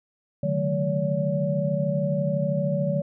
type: tone cluster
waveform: sine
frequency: 138.6 / 151.6 / 185.1 / 217.1 / 570 Hz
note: C#3 / D#3 / F#3 / A3 / C#5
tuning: 0 / -45 / +1 / -23 / +48 cents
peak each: -34 / -26 / -28 / -33 / -26 dBFS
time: 0.43-3.02 s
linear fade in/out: 5 ms
effects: none